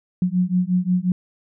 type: beating tone pair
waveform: sine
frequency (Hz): 178.4 / 184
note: F3 / F#3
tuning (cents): +37 / -9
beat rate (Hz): 5.6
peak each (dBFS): -20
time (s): 0.22-1.12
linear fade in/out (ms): 2
effects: none